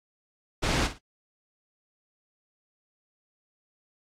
pink noise with echo, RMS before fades -26 dBFS, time 0.62-0.88 s, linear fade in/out 20 ms, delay 54 ms, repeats 2, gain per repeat -12 dB, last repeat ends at 0.988 s, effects low-pass 6000 Hz 12 dB/octave + AAC 48 kbps

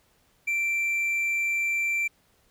triangle tone, 2349 Hz, D7, in tune, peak -22 dBFS, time 0.47-2.08 s, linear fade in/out 10 ms, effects pink hiss -65 dBFS RMS until 2.5 s

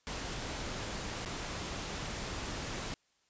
pink noise with dropouts, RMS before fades -39 dBFS, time 0.07-2.94 s, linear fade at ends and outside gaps 0 ms, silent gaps 1.25-1.259 s, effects white hiss -73 dBFS RMS until 3.29 s + resampled to 16000 Hz

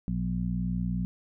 harmonic tone with a mistuned harmonic, 60 Hz, B1, 49 cents flat, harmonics 1 / 2 / 3 / 4, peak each -34 / -34 / -29 / -38 dBFS, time 0.08-1.05 s, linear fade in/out 0 ms, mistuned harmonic 1, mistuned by -79 cents, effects none

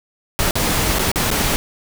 pink noise with dropouts, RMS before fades -18 dBFS, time 0.39-1.56 s, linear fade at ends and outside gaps 0 ms, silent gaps 0.509-0.555 / 0.986-0.993 / 1.116-1.158 / 1.304-1.313 s, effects none

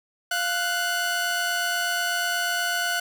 sawtooth tone pair together, 698.5 / 1485.2 Hz, F5 / F#6, 0 / +6 cents, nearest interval octave + minor second, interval 1306 cents, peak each -25 / -21 dBFS, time 0.31-3 s, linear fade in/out 5 ms, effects none

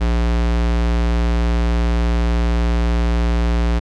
square tone, 58.27 Hz, A#1, in tune, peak -15 dBFS, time 0-3.8 s, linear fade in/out 20 ms, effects low-pass 5000 Hz 12 dB/octave

